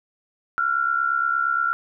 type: tone pair together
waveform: sine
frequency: 1350 / 1418.6 Hz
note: E6 / F6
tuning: +41 / +27 cents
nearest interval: minor second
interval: 86 cents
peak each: -22 dBFS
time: 0.58-1.73 s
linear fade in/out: 0 ms
effects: none